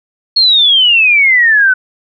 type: exponential sweep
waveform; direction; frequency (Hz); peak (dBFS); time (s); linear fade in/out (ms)
sine; down; 4348 to 1485; -5; 0.36-1.74; 10
effects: none